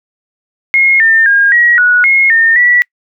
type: tone with pitch steps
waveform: sine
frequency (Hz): 2154 / 1802 / 1621 / 1907 / 1464 / 2159 / 1821 / 1948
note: C7 / A6 / G#6 / A#6 / F#6 / C#7 / A#6 / B6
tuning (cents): +50 / +41 / -42 / +39 / -19 / -46 / -41 / -24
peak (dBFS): -5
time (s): 0.74-2.82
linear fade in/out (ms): 0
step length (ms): 260
effects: noise-tail reverb RT60 0.1 s tail -26 dB re dry